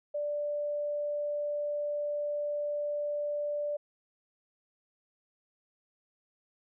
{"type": "tone", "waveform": "sine", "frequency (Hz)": 587.3, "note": "D5", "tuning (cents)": 0, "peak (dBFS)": -30, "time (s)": [0.14, 3.77], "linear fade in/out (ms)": 10, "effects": []}